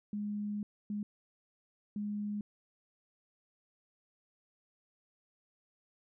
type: tone bursts at uneven times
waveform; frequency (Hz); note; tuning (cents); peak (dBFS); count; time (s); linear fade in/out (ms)
sine; 207.3; G#3; -3; -34; 3; 0.13-0.63 / 0.9-1.03 / 1.96-2.41; 2
effects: none